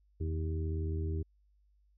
harmonic tone with a mistuned harmonic, 79 Hz, D#2, 27 cents sharp, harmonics 1 / 2 / 3 / 4 / 5, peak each -32 / -43 / -50 / -44 / -43 dBFS, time 0.2-1.23 s, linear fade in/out 10 ms, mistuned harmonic 1, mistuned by +86 cents, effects added 50 Hz sine -65 dBFS peak until 1.97 s

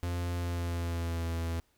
45% pulse tone with pitch glide, 87.31 to 83.37 Hz, F2 to E2, 0 to +20 cents, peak -31 dBFS, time 0.03-1.6 s, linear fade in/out 0 ms, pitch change -80 cents, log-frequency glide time 0.35-1.28 s, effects pink hiss -71 dBFS RMS until 1.77 s

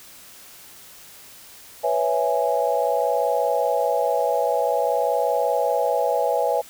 sine chord, C# minor seventh, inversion third, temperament equal, 493.9 / 554.4 / 659.3 / 830.6 Hz, B4 / C#5 / E5 / G#5, 0 / 0 / 0 / 0 cents, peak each -24 dBFS, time 1.83-6.62 s, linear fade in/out 20 ms, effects white hiss -45 dBFS RMS until 6.69 s

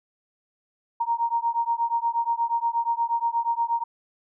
sine beating tone pair, 928 / 936.4 Hz, A#5 / A#5, -8 / +8 cents, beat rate 8.4 Hz, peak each -25 dBFS, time 1-3.84 s, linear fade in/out 10 ms, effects none

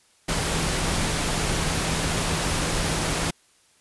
sine tone in noise, 161.5 Hz, E3, 35 cents flat, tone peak -32 dBFS, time 0.28-3.31 s, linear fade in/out 10 ms, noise pink, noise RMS -25 dBFS, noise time 0.28-3.31 s, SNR -10 dB, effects white hiss -60 dBFS RMS until 3.8 s + resampled to 24000 Hz

